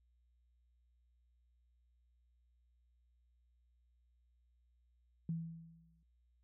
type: tone with exponential decay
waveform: sine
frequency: 164.81 Hz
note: E3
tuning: in tune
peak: -34 dBFS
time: 5.29-6.03 s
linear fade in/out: 2 ms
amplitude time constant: 160 ms
effects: added 60 Hz sine -70 dBFS peak until 6.43 s